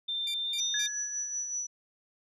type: tone with pitch glide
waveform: sine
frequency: 3583 to 3639 Hz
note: A7 to A#7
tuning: +31 to -42 cents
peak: -30 dBFS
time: 0.08-0.88 s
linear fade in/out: 10 ms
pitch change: +27 cents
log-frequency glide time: 0.42-0.64 s
type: tone bursts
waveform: 15% pulse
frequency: 2360 Hz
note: D7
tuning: 8 cents sharp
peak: -32 dBFS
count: 3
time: 0.27-0.863 s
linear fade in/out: 2 ms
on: 71 ms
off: 190 ms
type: tone with tremolo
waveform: sine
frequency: 5920 Hz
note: F#8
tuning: in tune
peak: -30 dBFS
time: 0.58-1.67 s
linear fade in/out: 10 ms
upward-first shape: sine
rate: 5.3 Hz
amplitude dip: 45%
type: tone with exponential decay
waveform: sine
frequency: 1691 Hz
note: G#6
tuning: 31 cents sharp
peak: -31 dBFS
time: 0.74-1.57 s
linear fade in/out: 2 ms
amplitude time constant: 180 ms
effects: resampled to 32000 Hz